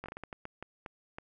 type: slowing click train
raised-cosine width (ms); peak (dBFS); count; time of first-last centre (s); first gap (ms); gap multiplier
0.5; -26; 11; 0.04-1.185; 19; 1.37
effects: none